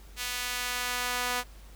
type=tone with high-pass filter sweep; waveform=sawtooth; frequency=246.9 Hz; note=B3; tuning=in tune; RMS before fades=-32 dBFS; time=0.16-1.44 s; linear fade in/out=50 ms; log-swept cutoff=2400 to 890 Hz; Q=0.76; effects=added 50 Hz sine -47 dBFS peak until 1.75 s + pink hiss -56 dBFS RMS until 1.75 s